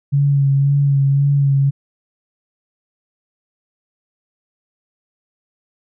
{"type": "tone with vibrato", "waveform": "sine", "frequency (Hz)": 139.8, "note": "C#3", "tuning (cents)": 15, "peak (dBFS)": -11, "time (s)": [0.12, 1.71], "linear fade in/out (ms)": 20, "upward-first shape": "sine", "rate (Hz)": 1.9, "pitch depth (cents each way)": 26, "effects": []}